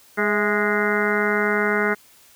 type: harmonic tone with a mistuned harmonic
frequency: 207.7 Hz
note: G#3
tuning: in tune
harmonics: 1 / 2 / 3 / 4 / 5 / 6 / 7 / 8 / 9 / 10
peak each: -26 / -23 / -30 / -31 / -33 / -29 / -24 / -32 / -28 / -28 dBFS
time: 0.17-1.95 s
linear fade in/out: 20 ms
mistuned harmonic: 3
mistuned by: +62 cents
effects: white hiss -52 dBFS RMS until 2.35 s